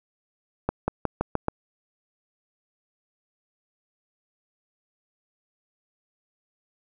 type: accelerating click train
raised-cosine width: 1 ms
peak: -9 dBFS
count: 6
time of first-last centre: 0.69-1.484 s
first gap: 190 ms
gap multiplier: 0.91
effects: none